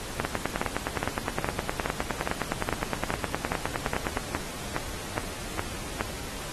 two click trains, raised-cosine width 0.5 ms, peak -11 / -11 dBFS, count 15 / 39, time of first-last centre 0.2-6.009 / 0.25-4.172 s, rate 2.41 / 9.69 Hz, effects pink hiss -38 dBFS RMS until 6.52 s + AAC 32 kbps

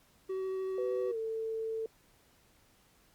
triangle tone with vibrato, 379.1 Hz, F#4, 42 cents sharp, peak -31 dBFS, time 0.29-1.12 s, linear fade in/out 10 ms, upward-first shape sine, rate 13 Hz, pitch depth 8 cents each way
sine tone with pitch glide, 497.5 to 445.8 Hz, B4 to A4, +13 to +23 cents, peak -33 dBFS, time 0.78-1.86 s, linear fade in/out 2 ms, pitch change -190 cents, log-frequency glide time 1.07-1.17 s
effects pink hiss -66 dBFS RMS until 3.14 s + Opus 48 kbps

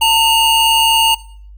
square tone pair together, 903 / 2853 Hz, A5 / F7, +45 / +36 cents, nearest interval octave + minor sixth, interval 1991 cents, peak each -13 dBFS, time 0.01-1.15 s, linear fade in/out 10 ms, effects noise-tail reverb RT60 0.5 s tail -19 dB re dry + added 50 Hz sine -34 dBFS peak until 1.57 s

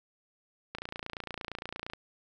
click train, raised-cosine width 0.3 ms, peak -21 dBFS, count 35, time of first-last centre 0.75-1.935 s, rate 28.7 Hz, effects none

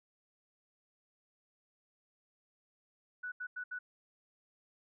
sine tone bursts at uneven times, 1480 Hz, F#6, in tune, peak -38 dBFS, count 4, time 3.23-3.32 / 3.4-3.47 / 3.56-3.64 / 3.71-3.79 s, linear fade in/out 10 ms, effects none

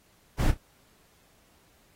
brown noise with echo, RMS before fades -22 dBFS, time 0.38-0.52 s, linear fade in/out 20 ms, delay 31 ms, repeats 2, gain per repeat -13 dB, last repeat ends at 0.582 s, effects pink hiss -63 dBFS RMS until 1.95 s + AAC 48 kbps

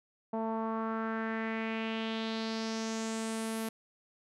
sawtooth tone with low-pass filter sweep, 223.1 Hz, A3, 24 cents sharp, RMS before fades -35 dBFS, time 0.33-3.69 s, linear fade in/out 5 ms, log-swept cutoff 800 to 12000 Hz, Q 3.1, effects none

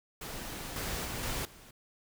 pink noise with level steps, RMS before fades -41 / -36 / -38 / -35 / -54 dBFS, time 0.21-1.71 s, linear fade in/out 5 ms, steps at 0.76 / 1.05 / 1.23 / 1.45 s, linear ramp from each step 2 ms, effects none

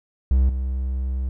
triangle tone with level steps, 64.8 Hz, C2, 16 cents flat, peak -12 / -20 dBFS, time 0.31-1.29 s, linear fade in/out 0 ms, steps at 0.49 s, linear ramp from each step 2 ms, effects none

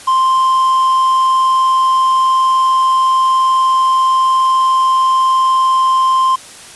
triangle tone with quantisation, 1046.5 Hz, C6, in tune, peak -7 dBFS, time 0.07-6.36 s, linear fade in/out 10 ms, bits 5, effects white hiss -35 dBFS RMS until 6.75 s + resampled to 24000 Hz

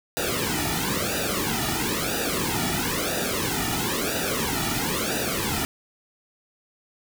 pink noise with flanger, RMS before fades -26 dBFS, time 0.17-5.65 s, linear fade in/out 0 ms, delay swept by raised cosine 0.92 to 1.92 ms, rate 1 Hz, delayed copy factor -1, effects none

